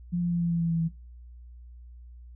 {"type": "tone with pitch steps", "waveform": "sine", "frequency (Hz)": [175.3, 173.69, 172.09, 170.51, 168.94, 167.38, 165.84, 164.32], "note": ["F3", "F3", "F3", "F3", "E3", "E3", "E3", "E3"], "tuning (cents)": [7, -9, -25, -41, 43, 27, 11, -5], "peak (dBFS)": -24, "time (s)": [0.12, 0.888], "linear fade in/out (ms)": 20, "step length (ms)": 96, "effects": ["noise-tail reverb RT60 0.3 s tail -18 dB re dry", "added 60 Hz sine -44 dBFS peak until 2.35 s"]}